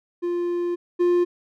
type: tone pair in turn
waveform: triangle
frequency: 349.2 / 352 Hz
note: F4 / F4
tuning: 0 / +14 cents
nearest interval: unison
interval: 14 cents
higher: second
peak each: -20 / -14 dBFS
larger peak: second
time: 0.22-0.76 / 0.99-1.25 s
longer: first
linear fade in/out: 20 ms
effects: none